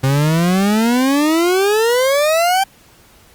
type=exponential sweep; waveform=40% pulse; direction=up; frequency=130.81 to 790 Hz; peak=-11 dBFS; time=0.03-2.64 s; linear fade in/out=10 ms; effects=pink hiss -48 dBFS RMS until 3.34 s + Opus 48 kbps